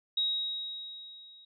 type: tone with level ramp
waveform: sine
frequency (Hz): 3800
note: A#7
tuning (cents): +33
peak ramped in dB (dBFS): -25 to -52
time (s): 0.17-1.45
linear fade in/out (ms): 5
effects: none